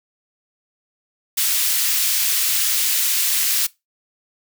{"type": "high-pass noise", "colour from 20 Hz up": "white", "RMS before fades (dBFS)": -19, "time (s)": [1.37, 3.67], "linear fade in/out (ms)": 10, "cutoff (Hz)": 2200, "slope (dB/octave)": 12, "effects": ["noise-tail reverb RT60 0.2 s tail -21 dB re dry"]}